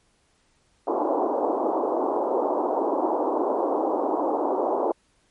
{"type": "band-pass noise", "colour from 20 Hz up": "pink", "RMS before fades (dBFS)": -24, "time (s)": [0.87, 4.92], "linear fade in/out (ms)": 5, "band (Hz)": [290, 1000], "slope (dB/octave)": 48, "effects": ["pink hiss -65 dBFS RMS until 5.3 s", "MP3 48 kbps"]}